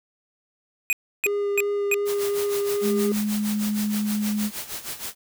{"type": "tone bursts", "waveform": "square", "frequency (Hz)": 2489, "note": "D#7", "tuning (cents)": 0, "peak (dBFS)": -19, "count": 4, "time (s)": [0.9, 1.942], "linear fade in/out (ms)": 0, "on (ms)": 28, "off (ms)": 310}
{"type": "tone with vibrato", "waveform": "triangle", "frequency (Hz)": 406, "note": "G#4", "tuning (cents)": -39, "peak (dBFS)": -20, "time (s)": [1.26, 3.12], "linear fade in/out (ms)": 2, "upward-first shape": "sine", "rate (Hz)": 2.8, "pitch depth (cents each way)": 10}
{"type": "noise with tremolo", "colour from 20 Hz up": "white", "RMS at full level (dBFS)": -31, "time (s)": [2.05, 5.15], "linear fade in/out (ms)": 50, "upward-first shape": "sine", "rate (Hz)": 6.4, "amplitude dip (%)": 75}
{"type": "tone", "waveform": "sine", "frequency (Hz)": 210.1, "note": "G#3", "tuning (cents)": 20, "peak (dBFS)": -22, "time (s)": [2.81, 4.51], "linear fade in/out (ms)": 50}
{"effects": []}